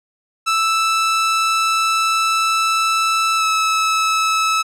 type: tone with pitch glide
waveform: sawtooth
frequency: 1318.5 to 1301.9 Hz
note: E6 to E6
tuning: 0 to -22 cents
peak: -11 dBFS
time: 0.46-4.63 s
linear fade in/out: 20 ms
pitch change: -22 cents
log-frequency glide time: 3.37-3.44 s
effects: low-pass 9000 Hz 12 dB/octave